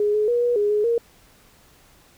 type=tone with pitch steps; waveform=sine; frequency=415.8 / 424.2 / 479.8 / 483 / 413.3 / 419.4 / 467.6 Hz; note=G#4 / G#4 / A#4 / B4 / G#4 / G#4 / A#4; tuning=+2 / +37 / +50 / -39 / -8 / +17 / +5 cents; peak=-17 dBFS; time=0-0.98 s; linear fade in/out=2 ms; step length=140 ms; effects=pink hiss -54 dBFS RMS until 2.17 s